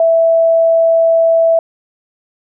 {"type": "tone", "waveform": "sine", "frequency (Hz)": 659.3, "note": "E5", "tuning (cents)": 0, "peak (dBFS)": -7, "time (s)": [0, 1.59], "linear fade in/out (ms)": 2, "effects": []}